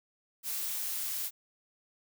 blue noise, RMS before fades -35 dBFS, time 0.43-1.31 s, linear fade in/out 50 ms, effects none

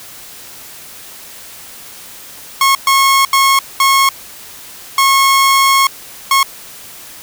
sawtooth tone bursts at uneven times, 1089 Hz, C#6, 31 cents flat, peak -4 dBFS, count 6, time 2.61-2.75 / 2.87-3.25 / 3.33-3.59 / 3.8-4.09 / 4.98-5.87 / 6.31-6.43 s, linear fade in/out 2 ms, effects white hiss -34 dBFS RMS until 7.22 s

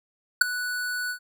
square tone with ADSR envelope, 1480 Hz, F#6, in tune, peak -10 dBFS, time 0.41-1.19 s, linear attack 6 ms, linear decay 9 ms, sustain -18 dB, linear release 89 ms, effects none

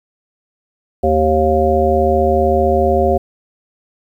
harmonic tone, 77.78 Hz, D#2, in tune, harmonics 1 / 3 / 5 / 7 / 9, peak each -18 / -21 / -16 / -16 / -16 dBFS, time 1.03-3.18 s, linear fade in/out 10 ms, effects 8-bit

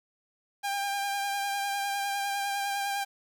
sawtooth tone with vibrato, 799 Hz, G5, 33 cents sharp, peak -25 dBFS, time 0.63-3.05 s, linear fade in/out 20 ms, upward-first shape sine, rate 9.9 Hz, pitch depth 21 cents each way, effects 10-bit

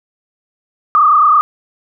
sine tone with frequency modulation, 1210 Hz, D#6, 49 cents flat, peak -6 dBFS, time 0.95-1.41 s, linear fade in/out 0 ms, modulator 29.1 Hz, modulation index 1.9, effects none

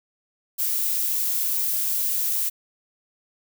violet noise, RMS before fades -24 dBFS, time 0.58-2.5 s, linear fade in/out 20 ms, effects none

